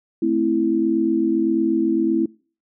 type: chord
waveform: sine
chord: A minor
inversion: none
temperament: equal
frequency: 220 / 261.6 / 329.6 Hz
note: A3 / C4 / E4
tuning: 0 / 0 / 0 cents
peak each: -24 / -23 / -18 dBFS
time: 0.22-2.26 s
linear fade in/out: 5 ms
effects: noise-tail reverb RT60 0.4 s tail -24 dB re dry